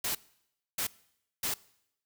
white noise bursts at uneven times, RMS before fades -32 dBFS, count 3, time 0.04-0.15 / 0.78-0.87 / 1.43-1.54 s, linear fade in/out 5 ms, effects noise-tail reverb RT60 0.8 s tail -22 dB re dry

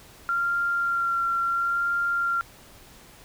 sine tone with vibrato, 1381 Hz, F6, 20 cents flat, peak -22 dBFS, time 0.29-2.41 s, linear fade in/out 0 ms, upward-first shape sine, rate 0.73 Hz, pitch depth 15 cents each way, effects pink hiss -50 dBFS RMS until 3.24 s

